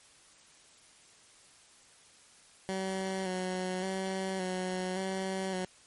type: tone with vibrato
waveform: 15% pulse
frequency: 187.3 Hz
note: F#3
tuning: 21 cents sharp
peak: -26 dBFS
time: 2.69-5.65 s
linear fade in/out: 0 ms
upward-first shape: square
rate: 0.88 Hz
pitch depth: 28 cents each way
effects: white hiss -59 dBFS RMS until 5.86 s + MP3 48 kbps